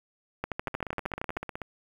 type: two click trains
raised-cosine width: 0.5 ms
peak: -15 / -20 dBFS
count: 13 / 16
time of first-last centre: 0.44-1.37 / 0.68-1.618 s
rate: 12.9 / 16 Hz
effects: 8-bit